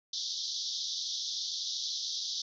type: band-pass noise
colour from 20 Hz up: pink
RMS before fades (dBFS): -36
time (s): 0.13-2.42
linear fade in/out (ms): 5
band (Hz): 3400 to 6100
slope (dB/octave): 96
effects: none